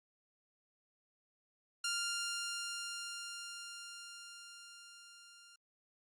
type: tone with level ramp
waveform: 10% pulse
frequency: 1396.9 Hz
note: F6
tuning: in tune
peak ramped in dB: -26 to -50 dBFS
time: 1.84-5.56 s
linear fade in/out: 5 ms
effects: low-pass 12000 Hz 12 dB/octave + Opus 48 kbps